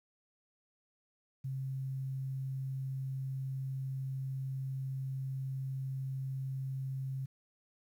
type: tone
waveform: sine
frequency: 133.5 Hz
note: C3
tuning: 35 cents sharp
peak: -35 dBFS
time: 1.44-7.26 s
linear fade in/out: 10 ms
effects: 11-bit